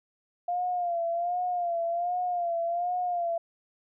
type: tone with vibrato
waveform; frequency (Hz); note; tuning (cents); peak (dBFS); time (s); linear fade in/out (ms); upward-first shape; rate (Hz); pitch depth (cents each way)
sine; 698; F5; -1; -26; 0.48-3.38; 5; sine; 1.3; 62
effects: none